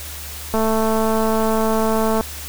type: click train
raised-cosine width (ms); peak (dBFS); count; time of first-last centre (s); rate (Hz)
1; -7; 370; 0.54-2.21; 221
effects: added 74 Hz sine -34 dBFS peak until 2.48 s + white hiss -33 dBFS RMS until 2.48 s